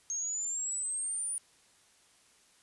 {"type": "exponential sweep", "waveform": "sine", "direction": "up", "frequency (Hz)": [6430, 9570], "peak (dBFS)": -32, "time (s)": [0.1, 1.38], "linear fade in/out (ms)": 0, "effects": ["white hiss -64 dBFS RMS until 2.62 s", "resampled to 24000 Hz"]}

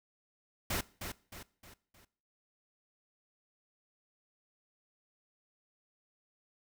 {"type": "noise with echo", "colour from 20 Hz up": "pink", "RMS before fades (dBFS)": -34, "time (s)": [0.7, 0.81], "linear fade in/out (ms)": 5, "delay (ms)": 310, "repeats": 4, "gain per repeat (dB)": -7, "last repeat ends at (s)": 2.05, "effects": ["noise-tail reverb RT60 0.5 s tail -21 dB re dry"]}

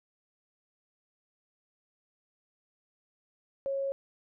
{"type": "tone", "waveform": "sine", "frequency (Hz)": 548, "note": "C#5", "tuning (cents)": -20, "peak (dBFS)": -29, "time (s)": [3.66, 3.92], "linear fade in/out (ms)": 0, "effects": []}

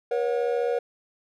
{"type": "tone cluster", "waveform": "triangle", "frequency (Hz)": [478.3, 553, 729], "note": ["A#4", "C#5", "F#5"], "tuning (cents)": [44, -4, -26], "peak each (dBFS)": [-22, -27, -31], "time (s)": [0.11, 0.79], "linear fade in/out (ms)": 5, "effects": []}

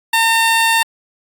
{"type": "tone", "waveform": "15% pulse", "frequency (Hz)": 908, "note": "A#5", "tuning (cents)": -46, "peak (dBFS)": -5, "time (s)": [0.13, 0.83], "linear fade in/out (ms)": 5, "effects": ["AAC 64 kbps"]}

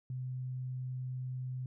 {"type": "tone", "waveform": "sine", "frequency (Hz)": 127.9, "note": "C3", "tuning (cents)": -39, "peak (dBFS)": -36, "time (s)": [0.1, 1.66], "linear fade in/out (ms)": 2, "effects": []}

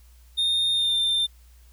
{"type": "tone with pitch glide", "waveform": "triangle", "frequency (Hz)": [3662, 3591], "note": ["A#7", "A7"], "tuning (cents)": [-32, 35], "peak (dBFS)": -19, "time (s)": [0.37, 1.27], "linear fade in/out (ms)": 20, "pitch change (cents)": -33, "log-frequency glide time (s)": [0.73, 0.97], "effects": ["added 60 Hz sine -49 dBFS peak until 1.72 s", "white hiss -61 dBFS RMS until 1.72 s"]}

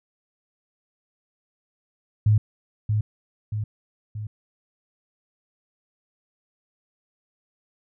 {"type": "tone with echo", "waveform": "sine", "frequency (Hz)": 106.5, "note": "G#2", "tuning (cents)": 44, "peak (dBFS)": -14, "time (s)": [2.26, 2.38], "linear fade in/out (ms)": 5, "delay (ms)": 630, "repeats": 3, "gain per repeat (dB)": -5, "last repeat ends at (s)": 4.27, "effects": []}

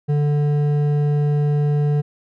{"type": "tone with hard clipping", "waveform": "sine", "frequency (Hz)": 146.83, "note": "D3", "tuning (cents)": 0, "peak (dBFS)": -17, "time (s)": [0.08, 2.02], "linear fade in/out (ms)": 20, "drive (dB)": 8, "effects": []}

